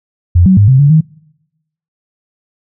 sine tone with pitch steps, 87.7 / 187.8 / 102.1 / 131.7 / 142.9 / 157.5 Hz, F2 / F#3 / G#2 / C3 / D3 / D#3, +8 / +26 / -29 / +12 / -47 / +21 cents, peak -3 dBFS, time 0.35-1.01 s, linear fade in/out 10 ms, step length 110 ms, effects noise-tail reverb RT60 0.9 s tail -25 dB re dry

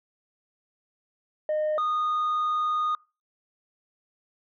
sine tone pair in turn, 613 / 1232.4 Hz, D#5 / D#6, -26 / -17 cents, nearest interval octave, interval 1209 cents, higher second, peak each -21 / -21 dBFS, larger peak neither, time 1.49-1.78 / 1.78-2.95 s, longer second, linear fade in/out 2 ms, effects noise-tail reverb RT60 0.3 s tail -25 dB re dry + tanh soft clip ceiling -22 dBFS

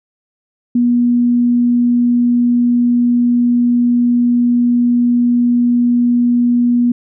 sine tone, 241.5 Hz, B3, 39 cents flat, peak -9 dBFS, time 0.75-6.92 s, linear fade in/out 5 ms, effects none

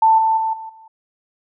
sine tone with level steps, 888 Hz, A5, 16 cents sharp, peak -9 / -13 / -17 / -29 / -41 dBFS, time 0.02-0.88 s, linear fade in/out 5 ms, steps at 0.18 / 0.37 / 0.53 / 0.69 s, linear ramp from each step 5 ms, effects none

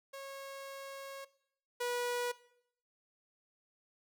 sawtooth tone pair in turn, 547 / 486.7 Hz, C#5 / B4, -23 / -25 cents, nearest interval major second, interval 202 cents, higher first, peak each -40 / -30 dBFS, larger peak second, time 0.13-1.25 / 1.8-2.32 s, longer first, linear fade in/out 10 ms, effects noise-tail reverb RT60 0.7 s tail -19 dB re dry

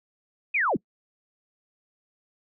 sine linear sweep, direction down, 2577 to 103.83 Hz, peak -21 dBFS, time 0.54-0.77 s, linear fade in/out 10 ms, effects noise-tail reverb RT60 0.1 s tail -26 dB re dry

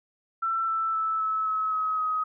sine tone with pitch steps, 1339 / 1325.9 / 1313 / 1300.1 / 1287.4 / 1274.8 / 1262.4 Hz, E6 / E6 / E6 / E6 / E6 / D#6 / D#6, +27 / +10 / -7 / -24 / -41 / +42 / +25 cents, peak -24 dBFS, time 0.42-2.24 s, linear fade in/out 10 ms, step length 260 ms, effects none

